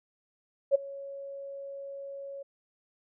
sine tone with ADSR envelope, 554.4 Hz, C#5, in tune, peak -16 dBFS, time 0.71-2.43 s, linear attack 38 ms, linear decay 13 ms, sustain -22 dB, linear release 10 ms, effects none

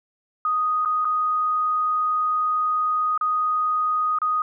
sine tone with dropouts, 1244.5 Hz, D#6, in tune, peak -19 dBFS, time 0.45-4.42 s, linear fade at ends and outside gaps 2 ms, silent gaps 0.85-0.857 / 1.047-1.052 / 3.177-3.211 / 4.187-4.217 s, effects none

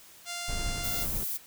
5% pulse tone, 697 Hz, F5, 4 cents flat, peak -23 dBFS, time 0.25-1.07 s, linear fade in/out 50 ms
brown noise with tremolo, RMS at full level -33 dBFS, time 0.48-1.24 s, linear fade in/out 10 ms, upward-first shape triangle, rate 11 Hz, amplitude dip 30%
violet noise, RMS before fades -33 dBFS, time 0.83-1.38 s, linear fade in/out 20 ms
effects white hiss -53 dBFS RMS until 1.46 s

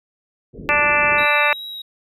white low-pass noise, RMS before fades -34 dBFS, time 0.53-1.26 s, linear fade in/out 20 ms, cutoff 450 Hz, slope 48 dB/octave
harmonic tone, 293.7 Hz, D4, in tune, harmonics 2 / 3 / 4 / 5 / 6 / 7 / 8 / 9, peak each -23 / -23 / -22 / -24 / -22 / -23 / -21 / -20 dBFS, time 0.69-1.53 s, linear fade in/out 0 ms
triangle tone with vibrato, 3828 Hz, A#7, 45 cents sharp, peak -28 dBFS, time 1.18-1.82 s, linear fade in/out 5 ms, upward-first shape triangle, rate 2.6 Hz, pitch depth 17 cents each way
effects none

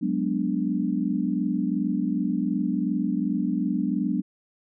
sine chord, G# half-diminished seventh, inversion third, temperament equal, 185 / 207.7 / 246.9 / 293.7 Hz, F#3 / G#3 / B3 / D4, 0 / 0 / 0 / 0 cents, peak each -28 dBFS, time 0.01-4.22 s, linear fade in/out 20 ms, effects none

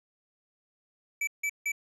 square tone bursts, 2308 Hz, D7, 31 cents flat, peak -28 dBFS, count 3, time 1.21-1.719 s, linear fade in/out 5 ms, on 63 ms, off 160 ms, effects low-pass 11000 Hz 12 dB/octave

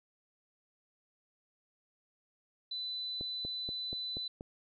sine tone, 4000 Hz, B7, 21 cents sharp, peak -36 dBFS, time 2.71-4.28 s, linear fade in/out 5 ms
click train, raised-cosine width 2 ms, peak -29 dBFS, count 6, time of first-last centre 3.21-4.409 s, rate 4.17 Hz
effects none

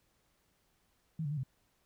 sine tone with pitch steps, 160 / 143 / 152 / 131.2 Hz, D#3 / D3 / D#3 / C3, +49 / -46 / -40 / +5 cents, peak -33 dBFS, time 1.19-1.434 s, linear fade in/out 5 ms, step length 61 ms, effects pink hiss -74 dBFS RMS until 1.85 s

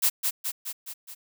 blue noise with echo, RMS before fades -21 dBFS, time 0.02-0.1 s, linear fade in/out 20 ms, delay 210 ms, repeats 5, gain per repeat -4 dB, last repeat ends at 1.15 s, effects none

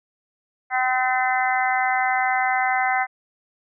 harmonic tone, 255.7 Hz, C4, 40 cents flat, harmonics 3 / 4 / 5 / 6 / 7 / 8, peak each -21 / -30 / -30 / -27 / -30 / -25 dBFS, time 0.7-3.07 s, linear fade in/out 50 ms, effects none

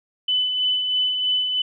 sine tone with tremolo, 3006 Hz, F#7, 27 cents sharp, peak -17 dBFS, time 0.28-1.62 s, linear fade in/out 5 ms, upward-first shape sine, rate 3.1 Hz, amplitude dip 40%, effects none

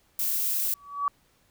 violet noise, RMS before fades -27 dBFS, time 0.19-0.74 s, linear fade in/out 2 ms
sine tone with exponential growth, 1140 Hz, C#6, 48 cents sharp, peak -20 dBFS, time 0.72-1.08 s, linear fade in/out 1 ms, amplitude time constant 77 ms
effects pink hiss -65 dBFS RMS until 1.5 s

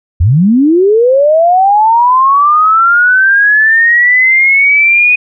sine linear sweep, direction up, 73.42 to 2489 Hz, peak -4 dBFS, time 0.2-5.16 s, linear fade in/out 10 ms, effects none

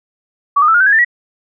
sine tone with pitch steps, 1137 / 1225.7 / 1321.2 / 1424.3 / 1535.3 / 1655.1 / 1784.1 / 1923.3 Hz, C#6 / D#6 / E6 / F6 / G6 / G#6 / A6 / B6, +44 / -26 / +4 / +34 / -36 / -6 / +24 / -46 cents, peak -7 dBFS, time 0.56-1.048 s, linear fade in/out 10 ms, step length 61 ms, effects none

